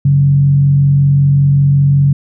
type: tone with frequency modulation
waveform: sine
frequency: 140.6 Hz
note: C#3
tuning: 25 cents sharp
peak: -6 dBFS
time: 0.05-2.13 s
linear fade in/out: 5 ms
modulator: 45.3 Hz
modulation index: 0.32
effects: none